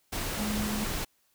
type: tone in noise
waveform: sine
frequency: 211 Hz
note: G#3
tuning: 28 cents sharp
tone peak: -30 dBFS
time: 0.39-0.85 s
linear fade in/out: 10 ms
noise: pink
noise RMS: -33 dBFS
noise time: 0.12-1.05 s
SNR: 0 dB
effects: white hiss -70 dBFS RMS until 1.34 s